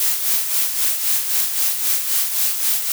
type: noise with tremolo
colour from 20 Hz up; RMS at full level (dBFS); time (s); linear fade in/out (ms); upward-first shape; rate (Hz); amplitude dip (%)
blue; -17; 0-2.92; 2; sine; 3.8; 55
effects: none